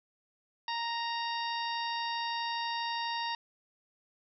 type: harmonic tone with a mistuned harmonic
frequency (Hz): 932.3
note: A#5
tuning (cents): 0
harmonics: 1 / 2 / 3 / 4 / 5 / 6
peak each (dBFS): -34 / -40 / -42 / -41 / -43 / -47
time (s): 0.68-3.35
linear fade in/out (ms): 2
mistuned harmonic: 6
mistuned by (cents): -30
effects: none